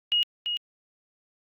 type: tone with echo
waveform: sine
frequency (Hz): 2880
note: F#7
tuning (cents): -47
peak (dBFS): -20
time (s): 0.12-0.23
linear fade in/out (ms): 0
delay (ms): 340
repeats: 1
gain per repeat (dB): -6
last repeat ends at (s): 0.57
effects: Opus 48 kbps